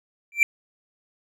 triangle tone with exponential growth, 2349 Hz, D7, in tune, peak -8 dBFS, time 0.32-0.43 s, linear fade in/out 1 ms, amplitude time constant 22 ms, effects none

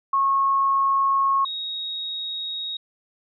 sine tone pair in turn, 1093 / 3769 Hz, C#6 / A#7, -25 / +18 cents, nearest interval octave + major sixth, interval 2143 cents, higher second, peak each -17 / -27 dBFS, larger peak first, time 0.13-1.45 / 1.45-2.77 s, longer neither, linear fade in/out 5 ms, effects none

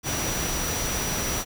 sine tone in noise, 5850 Hz, F#8, 21 cents flat, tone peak -32 dBFS, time 0.03-1.45 s, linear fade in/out 50 ms, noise pink, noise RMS -28 dBFS, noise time 0.03-1.45 s, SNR -7 dB, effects none

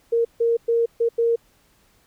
sine tone bursts at uneven times, 464.6 Hz, A#4, 6 cents flat, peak -16 dBFS, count 5, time 0.12-0.25 / 0.4-0.57 / 0.68-0.86 / 1-1.09 / 1.18-1.36 s, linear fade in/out 10 ms, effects pink hiss -60 dBFS RMS until 2.06 s

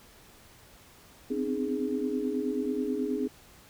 sine tone cluster, 254.3 / 263.6 / 306.6 / 415.8 Hz, C4 / C4 / D#4 / G#4, -49 / +13 / -25 / +2 cents, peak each -35 / -32 / -34 / -32 dBFS, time 1.3-3.28 s, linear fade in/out 10 ms, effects pink hiss -55 dBFS RMS until 3.69 s

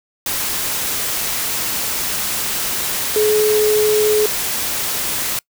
sine tone in noise, 425.5 Hz, G#4, 42 cents sharp, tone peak -12 dBFS, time 3.16-4.26 s, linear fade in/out 2 ms, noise white, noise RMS -21 dBFS, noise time 0.26-5.39 s, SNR +6 dB, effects noise-tail reverb RT60 0.1 s tail -25 dB re dry

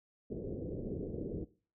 white low-pass noise, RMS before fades -40 dBFS, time 0.3-1.45 s, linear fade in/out 10 ms, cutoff 490 Hz, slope 48 dB/octave, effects noise-tail reverb RT60 0.4 s tail -20 dB re dry

